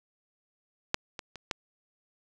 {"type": "clicks", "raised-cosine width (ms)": 0.2, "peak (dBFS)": [-7, -20, -25, -12], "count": 4, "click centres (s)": [0.944, 1.192, 1.357, 1.512], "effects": []}